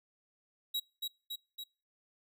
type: tone with echo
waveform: 45% pulse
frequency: 3854 Hz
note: B7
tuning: 43 cents flat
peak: -32 dBFS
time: 0.74-0.8 s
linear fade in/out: 10 ms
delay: 280 ms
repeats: 3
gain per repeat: -3 dB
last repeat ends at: 1.64 s
effects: noise-tail reverb RT60 0.4 s tail -26 dB re dry

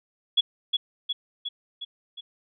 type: tone with echo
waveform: sine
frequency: 3370 Hz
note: G#7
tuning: 25 cents sharp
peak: -16 dBFS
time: 0.37-0.41 s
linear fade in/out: 10 ms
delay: 360 ms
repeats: 5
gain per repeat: -4 dB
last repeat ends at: 2.21 s
effects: none

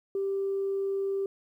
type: tone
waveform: sine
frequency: 392 Hz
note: G4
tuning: in tune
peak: -26 dBFS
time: 0.15-1.26 s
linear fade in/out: 2 ms
effects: tanh soft clip ceiling -22 dBFS + 11-bit

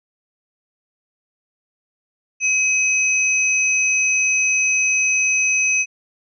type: tone pair together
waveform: sine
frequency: 2541 / 6044 Hz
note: D#7 / F#8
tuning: +36 / +36 cents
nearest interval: octave + minor third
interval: 1500 cents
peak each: -16 / -21 dBFS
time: 2.4-5.86 s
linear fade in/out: 50 ms
effects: none

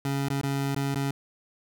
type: tone with dropouts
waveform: 25% pulse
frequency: 138.59 Hz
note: C#3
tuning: in tune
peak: -22 dBFS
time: 0.05-1.11 s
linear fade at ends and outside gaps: 2 ms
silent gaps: 0.285-0.302 / 0.413-0.433 / 0.747-0.763 / 0.946-0.957 s
effects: none

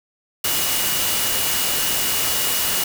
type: tone in noise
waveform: sine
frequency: 2896 Hz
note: F#7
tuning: 38 cents flat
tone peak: -29 dBFS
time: 0.44-2.84 s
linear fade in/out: 5 ms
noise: white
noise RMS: -21 dBFS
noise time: 0.44-2.84 s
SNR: -11 dB
effects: none

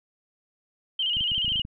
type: tone with vibrato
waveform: sine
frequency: 3000 Hz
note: F#7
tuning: 23 cents sharp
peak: -23 dBFS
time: 0.99-1.62 s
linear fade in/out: 5 ms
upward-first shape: square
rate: 14 Hz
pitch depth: 68 cents each way
type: clicks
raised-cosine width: 5 ms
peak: -26 dBFS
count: 10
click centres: 1.169 / 1.209 / 1.318 / 1.38 / 1.447 / 1.48 / 1.52 / 1.558 / 1.596 / 1.651 s
effects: none

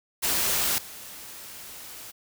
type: noise with level steps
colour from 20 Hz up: white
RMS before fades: -25 / -42 dBFS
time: 0.22-2.12 s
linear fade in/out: 20 ms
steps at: 0.78 s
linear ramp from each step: 2 ms
effects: none

